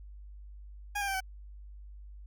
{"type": "tone with pitch steps", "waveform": "20% pulse", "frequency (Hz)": [820, 799.4, 779.4, 759.8], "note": ["G#5", "G5", "G5", "F#5"], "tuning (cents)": [-22, 34, -10, 46], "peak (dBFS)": -26, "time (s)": [0.95, 1.206], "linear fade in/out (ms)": 10, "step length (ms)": 64, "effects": ["added 50 Hz sine -45 dBFS peak until 2.26 s"]}